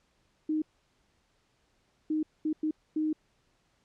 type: tone bursts at uneven times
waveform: sine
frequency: 310 Hz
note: D#4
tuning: 6 cents flat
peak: -26 dBFS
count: 5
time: 0.49-0.62 / 2.1-2.23 / 2.45-2.53 / 2.63-2.71 / 2.96-3.13 s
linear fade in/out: 5 ms
effects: pink hiss -71 dBFS RMS until 3.84 s + low-pass 7000 Hz 12 dB/octave